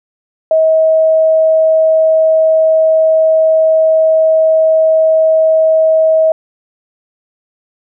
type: tone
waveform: sine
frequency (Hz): 638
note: D#5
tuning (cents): +43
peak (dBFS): -6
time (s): 0.51-6.32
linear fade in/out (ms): 2
effects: none